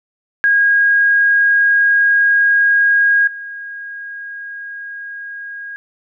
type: tone with level steps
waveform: sine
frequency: 1635 Hz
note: G#6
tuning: 28 cents flat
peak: -9 / -26 dBFS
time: 0.44-5.76 s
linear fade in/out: 0 ms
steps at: 3.27 s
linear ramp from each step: 5 ms
effects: none